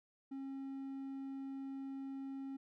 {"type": "tone", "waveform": "triangle", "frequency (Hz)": 270.8, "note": "C#4", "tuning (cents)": -40, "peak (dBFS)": -40, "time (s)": [0.31, 2.57], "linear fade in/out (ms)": 10, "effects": []}